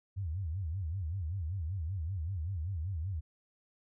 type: tone with vibrato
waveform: sine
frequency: 87.31 Hz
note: F2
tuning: in tune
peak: -33 dBFS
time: 0.16-3.21 s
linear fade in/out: 20 ms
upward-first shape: sine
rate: 5.2 Hz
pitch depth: 240 cents each way
effects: none